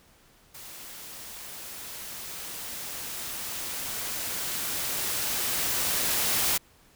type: noise with level ramp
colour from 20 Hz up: white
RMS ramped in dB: -44 to -25 dBFS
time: 0.54-6.58 s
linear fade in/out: 10 ms
effects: pink hiss -59 dBFS RMS until 6.95 s